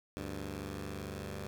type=tone pair together; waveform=10% pulse; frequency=73.42 / 98 Hz; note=D2 / G2; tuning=0 / 0 cents; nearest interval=perfect fourth; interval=500 cents; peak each=-34 / -34 dBFS; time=0.17-1.47 s; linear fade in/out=0 ms; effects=none